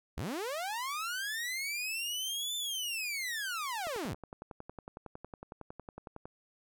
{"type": "linear two-way sweep", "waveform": "sawtooth", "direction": "up then down", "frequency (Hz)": [46.55, 3560, 60.6], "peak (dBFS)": -31, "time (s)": [0.17, 4.14], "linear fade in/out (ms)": 10, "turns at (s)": 2.56}
{"type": "click train", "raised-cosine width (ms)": 1, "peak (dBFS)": -30, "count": 27, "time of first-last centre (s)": [3.87, 6.255], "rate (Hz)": 10.9}
{"effects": []}